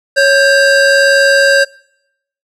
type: tone pair together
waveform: square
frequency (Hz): 554 / 1580.6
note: C#5 / G6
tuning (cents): -1 / +14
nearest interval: octave + tritone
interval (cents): 1815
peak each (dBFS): -10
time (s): 0.16-1.65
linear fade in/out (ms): 20
effects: noise-tail reverb RT60 0.8 s tail -25 dB re dry + low-pass 8000 Hz 12 dB/octave